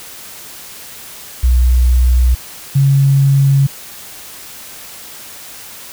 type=tone pair in turn; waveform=sine; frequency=61.8 / 137.78 Hz; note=B1 / C#3; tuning=+2 / -10 cents; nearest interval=octave + major second; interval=1388 cents; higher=second; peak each=-7 / -7 dBFS; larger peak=neither; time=1.43-2.35 / 2.75-3.67 s; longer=neither; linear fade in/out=10 ms; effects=white hiss -33 dBFS RMS until 5.92 s